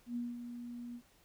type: tone with ADSR envelope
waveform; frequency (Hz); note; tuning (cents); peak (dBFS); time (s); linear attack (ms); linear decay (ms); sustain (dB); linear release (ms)
sine; 240; B3; -49; -34; 0.06-1.02; 100; 200; -8; 69
effects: pink hiss -67 dBFS RMS until 1.24 s